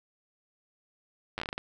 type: slowing click train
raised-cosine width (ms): 0.3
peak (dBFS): -18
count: 9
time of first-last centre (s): 1.38-1.579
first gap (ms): 9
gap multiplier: 1.28
effects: none